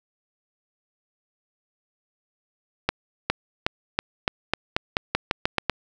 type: accelerating click train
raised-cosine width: 0.3 ms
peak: -4 dBFS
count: 13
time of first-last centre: 2.89-5.697 s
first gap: 410 ms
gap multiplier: 0.89
effects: none